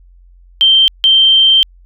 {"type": "tone bursts at uneven times", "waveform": "sine", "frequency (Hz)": 3136, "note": "G7", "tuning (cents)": 0, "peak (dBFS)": -5, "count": 2, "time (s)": [[0.61, 0.88], [1.04, 1.63]], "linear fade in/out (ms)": 0, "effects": ["added 44 Hz sine -40 dBFS peak until 1.85 s"]}